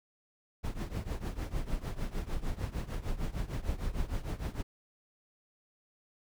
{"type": "noise with tremolo", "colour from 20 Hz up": "brown", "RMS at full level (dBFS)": -31, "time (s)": [0.63, 4.63], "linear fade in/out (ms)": 20, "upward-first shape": "triangle", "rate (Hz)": 6.6, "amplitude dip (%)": 90, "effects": []}